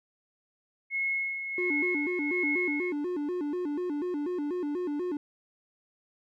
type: tone with tremolo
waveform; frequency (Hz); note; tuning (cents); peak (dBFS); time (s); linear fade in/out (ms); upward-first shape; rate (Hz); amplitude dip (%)
sine; 2174; C#7; -34; -26; 0.9-2.93; 50; sine; 1.4; 55
type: tone with vibrato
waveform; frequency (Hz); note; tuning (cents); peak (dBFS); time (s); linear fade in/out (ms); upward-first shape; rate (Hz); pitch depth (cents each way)
triangle; 324.2; E4; -29; -27; 1.58-5.17; 2; square; 4.1; 180
effects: none